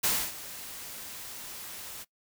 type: noise with ADSR envelope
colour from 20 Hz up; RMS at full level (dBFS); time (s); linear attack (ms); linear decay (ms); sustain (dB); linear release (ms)
white; -25; 0.03-2.05; 15; 270; -17; 31
effects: noise-tail reverb RT60 0.1 s tail -20 dB re dry